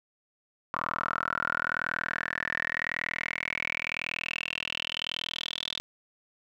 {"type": "tone with band-pass filter sweep", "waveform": "10% pulse", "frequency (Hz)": 40.91, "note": "E1", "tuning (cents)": -12, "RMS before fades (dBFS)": -33, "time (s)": [0.74, 5.8], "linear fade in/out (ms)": 0, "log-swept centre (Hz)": [1200, 3600], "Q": 8.6, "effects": []}